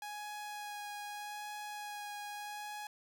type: tone with vibrato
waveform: sawtooth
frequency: 830.6 Hz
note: G#5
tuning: in tune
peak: -38 dBFS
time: 0.02-2.87 s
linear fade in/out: 2 ms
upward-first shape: sine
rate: 0.81 Hz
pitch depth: 12 cents each way
effects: none